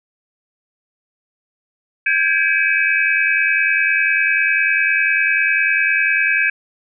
sine tone cluster, 1582 / 1672 / 2315 / 2553 Hz, G6 / G#6 / D7 / D#7, +15 / +11 / -25 / +44 cents, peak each -19 dBFS, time 2.06-6.5 s, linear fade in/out 5 ms, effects none

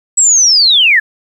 sine linear sweep, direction down, 7902 to 1661.2 Hz, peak -5 dBFS, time 0.17-1 s, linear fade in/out 10 ms, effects 7-bit

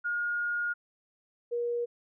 sine tone pair in turn, 1428 / 476.5 Hz, F6 / A#4, +38 / +38 cents, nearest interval octave + perfect fifth, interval 1900 cents, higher first, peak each -28 dBFS, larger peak neither, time 0.04-0.74 / 1.51-1.86 s, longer first, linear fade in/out 20 ms, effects none

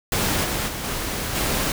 pink noise with level steps, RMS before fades -22 / -25 / -30 / -27 / -23 dBFS, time 0.12-1.72 s, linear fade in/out 2 ms, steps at 0.43 / 0.67 / 0.83 / 1.34 s, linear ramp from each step 20 ms, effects none

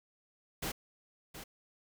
pink noise with echo, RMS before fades -37 dBFS, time 0.62-0.72 s, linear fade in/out 10 ms, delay 720 ms, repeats 1, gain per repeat -10 dB, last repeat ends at 1.44 s, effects none

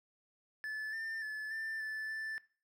triangle tone with pitch steps, 1736 / 1795 / 1729 / 1780 / 1749 / 1761 Hz, A6 / A6 / A6 / A6 / A6 / A6, -24 / +34 / -31 / +20 / -11 / +1 cents, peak -36 dBFS, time 0.64-2.38 s, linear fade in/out 0 ms, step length 290 ms, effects noise-tail reverb RT60 0.4 s tail -19 dB re dry

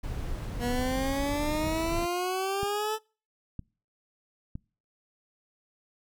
brown noise, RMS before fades -34 dBFS, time 0.03-2.06 s, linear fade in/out 10 ms
20% pulse exponential sweep, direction up, 238.4 to 440 Hz, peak -23 dBFS, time 0.59-2.99 s, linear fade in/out 50 ms
click train, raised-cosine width 5 ms, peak -24 dBFS, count 4, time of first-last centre 1.67-4.555 s, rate 1.04 Hz
effects noise-tail reverb RT60 0.4 s tail -26 dB re dry

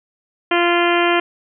harmonic tone, 346.4 Hz, F4, 14 cents flat, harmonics 1 / 2 / 3 / 4 / 5 / 6 / 7 / 8 / 9, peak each -17 / -20 / -22 / -23 / -24 / -25 / -25 / -26 / -27 dBFS, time 0.51-1.2 s, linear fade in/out 5 ms, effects none

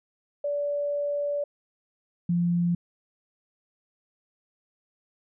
sine tone pair in turn, 578 / 173.34 Hz, D5 / F3, -28 / -13 cents, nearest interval octave + major sixth, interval 2085 cents, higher first, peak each -25 / -21 dBFS, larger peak second, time 0.44-1.44 / 2.29-2.75 s, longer first, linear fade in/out 5 ms, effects none

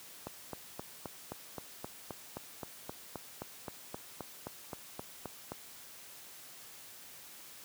click train, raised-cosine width 1 ms, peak -25 dBFS, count 21, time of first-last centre 0.27-5.519 s, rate 3.81 Hz, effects white hiss -52 dBFS RMS until 7.64 s + high-pass 80 Hz 12 dB/octave

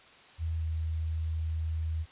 sine tone with pitch glide, 81.3 to 80 Hz, E2 to D#2, -23 to +49 cents, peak -29 dBFS, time 0.38-2.06 s, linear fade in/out 50 ms, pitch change -28 cents, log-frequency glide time 0.57-0.63 s, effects white hiss -55 dBFS RMS until 2.11 s + resampled to 8000 Hz

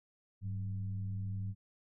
sine tone with frequency modulation, 100.6 Hz, G2, 45 cents sharp, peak -35 dBFS, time 0.41-1.55 s, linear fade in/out 50 ms, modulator 86.4 Hz, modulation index 0.55, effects none

